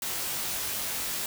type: noise with comb filter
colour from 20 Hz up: white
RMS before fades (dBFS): -32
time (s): 0.02-1.26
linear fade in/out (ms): 2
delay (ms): 20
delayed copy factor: +0.9
effects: none